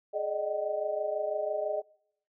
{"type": "tone cluster", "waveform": "sine", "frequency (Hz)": [421.6, 595, 621, 763], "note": ["G#4", "D5", "D#5", "G5"], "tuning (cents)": [26, 22, -3, -47], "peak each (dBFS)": [-36, -35, -31, -40], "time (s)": [0.13, 1.82], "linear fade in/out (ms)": 20, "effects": ["noise-tail reverb RT60 0.7 s tail -24 dB re dry"]}